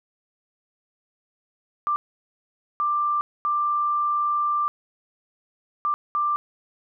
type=tone bursts at uneven times; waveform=sine; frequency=1183 Hz; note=D6; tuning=12 cents sharp; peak=-20 dBFS; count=5; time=1.87-1.96 / 2.8-3.21 / 3.45-4.68 / 5.85-5.94 / 6.15-6.36 s; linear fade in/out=0 ms; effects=none